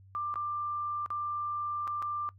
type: tone with dropouts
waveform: sine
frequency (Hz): 1186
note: D6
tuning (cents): +17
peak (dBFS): -31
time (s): 0.15-2.29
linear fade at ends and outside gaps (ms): 0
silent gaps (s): 0.341-0.357 / 1.061-1.104 / 1.873-1.877 / 2.021-2.025
effects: noise-tail reverb RT60 0.1 s tail -20 dB re dry + added 96 Hz sine -53 dBFS peak until 2.38 s